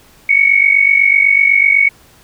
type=tone pair together; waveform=sine; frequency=2201 / 2249 Hz; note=C#7 / C#7; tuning=-13 / +24 cents; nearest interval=unison; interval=37 cents; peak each=-10 dBFS; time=0.29-1.89 s; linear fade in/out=5 ms; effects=pink hiss -46 dBFS RMS until 2.23 s